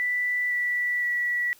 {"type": "tone with pitch steps", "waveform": "sine", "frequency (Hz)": [1975.5, 1959.6, 1943.8], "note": ["B6", "B6", "B6"], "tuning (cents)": [0, -14, -28], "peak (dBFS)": -23, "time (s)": [0, 1.53], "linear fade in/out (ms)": 0, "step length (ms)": 510, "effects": ["white hiss -55 dBFS RMS until 1.59 s"]}